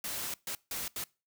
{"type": "noise bursts at uneven times", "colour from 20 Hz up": "white", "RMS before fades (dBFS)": -37, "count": 4, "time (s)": [[0.04, 0.34], [0.47, 0.55], [0.71, 0.88], [0.96, 1.04]], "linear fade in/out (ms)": 2, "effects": ["noise-tail reverb RT60 0.3 s tail -23 dB re dry"]}